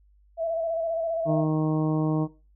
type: tone with vibrato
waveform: sine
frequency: 659.3 Hz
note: E5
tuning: in tune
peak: -23 dBFS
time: 0.37-1.46 s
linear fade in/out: 50 ms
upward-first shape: square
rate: 15 Hz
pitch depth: 24 cents each way
type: harmonic tone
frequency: 155.56 Hz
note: D#3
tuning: in tune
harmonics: 1 / 2 / 3 / 4 / 5 / 6 / 7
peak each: -24 / -26 / -33 / -35 / -39 / -40 / -41 dBFS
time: 1.25-2.28 s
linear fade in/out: 50 ms
effects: noise-tail reverb RT60 0.3 s tail -17 dB re dry + added 50 Hz sine -56 dBFS peak until 2.55 s